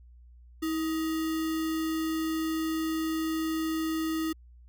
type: tone with sample-and-hold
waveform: sine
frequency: 320.5 Hz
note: E4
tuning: 49 cents flat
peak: -27 dBFS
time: 0.62-4.33 s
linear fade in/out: 10 ms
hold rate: 1575 Hz
effects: added 60 Hz sine -50 dBFS peak until 4.68 s